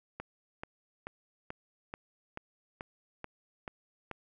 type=click train; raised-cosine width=0.5 ms; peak=-24 dBFS; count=10; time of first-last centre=0.2-4.113 s; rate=2.3 Hz; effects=none